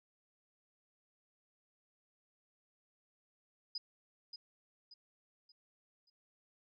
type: tone with echo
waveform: sine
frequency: 4978 Hz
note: D#8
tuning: in tune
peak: -37 dBFS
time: 3.75-3.78 s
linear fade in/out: 5 ms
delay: 580 ms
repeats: 4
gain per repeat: -8 dB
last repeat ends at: 6.1 s
effects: none